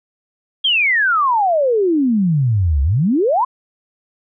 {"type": "exponential two-way sweep", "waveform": "sine", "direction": "down then up", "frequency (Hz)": [3308, 65.7, 1081], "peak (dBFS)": -12, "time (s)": [0.64, 3.45], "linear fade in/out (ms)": 10, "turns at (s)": 2.82, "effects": []}